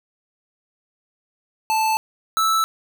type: tone pair in turn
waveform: square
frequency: 878 / 1315.5 Hz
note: A5 / E6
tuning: -4 / -4 cents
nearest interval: perfect fifth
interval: 700 cents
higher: second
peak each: -18 / -17 dBFS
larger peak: second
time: 1.7-1.97 / 2.37-2.64 s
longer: neither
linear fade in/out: 0 ms
effects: none